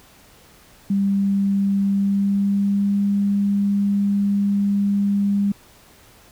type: tone with pitch glide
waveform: sine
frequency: 197.9 to 201 Hz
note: G3 to G3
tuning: +17 to +44 cents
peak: -16 dBFS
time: 0.9-5.52 s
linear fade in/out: 5 ms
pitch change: +27 cents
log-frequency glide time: 1.86-3.02 s
effects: pink hiss -50 dBFS RMS until 6.31 s